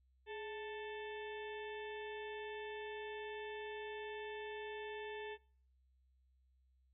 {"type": "harmonic tone with a mistuned harmonic", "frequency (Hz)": 440.6, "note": "A4", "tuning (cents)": 2, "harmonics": [1, 2, 4, 5, 6, 7, 8], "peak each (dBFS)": [-45, -51, -52, -59, -56, -61, -59], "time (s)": [0.26, 5.38], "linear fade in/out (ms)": 50, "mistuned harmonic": 1, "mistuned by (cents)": -78, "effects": ["noise-tail reverb RT60 0.5 s tail -23 dB re dry", "added 64 Hz sine -70 dBFS peak until 6.93 s"]}